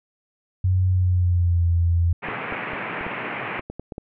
sine tone with pitch glide, 92.5 to 85.31 Hz, F#2 to F2, 0 to -40 cents, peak -16 dBFS, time 0.64-2.13 s, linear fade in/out 5 ms, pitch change -140 cents, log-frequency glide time 0.9-1.66 s
white band-pass noise, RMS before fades -30 dBFS, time 2.22-3.61 s, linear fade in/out 20 ms, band 110 to 2500 Hz, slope 48 dB/octave
clicks, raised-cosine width 2 ms, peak -19 dBFS, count 10, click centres 2.286 / 2.524 / 2.734 / 3.011 / 3.066 / 3.594 / 3.7 / 3.796 / 3.922 / 3.981 s
effects none

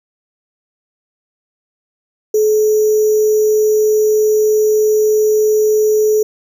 sine tone with sample-and-hold, 428.4 Hz, A4, 46 cents flat, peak -9 dBFS, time 2.34-6.23 s, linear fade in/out 5 ms, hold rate 6300 Hz, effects none

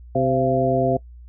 harmonic tone with a mistuned harmonic, 129.9 Hz, C3, 12 cents flat, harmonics 1 / 2 / 3 / 4 / 5, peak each -24 / -24 / -24 / -24 / -21 dBFS, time 0.15-0.97 s, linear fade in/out 5 ms, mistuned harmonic 5, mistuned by +76 cents, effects noise-tail reverb RT60 0.1 s tail -21 dB re dry + added 60 Hz sine -39 dBFS peak until 1.28 s

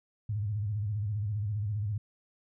sine tone with vibrato, 104.2 Hz, G#2, 6 cents sharp, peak -29 dBFS, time 0.29-1.98 s, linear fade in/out 5 ms, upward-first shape square, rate 15 Hz, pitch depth 87 cents each way, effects none

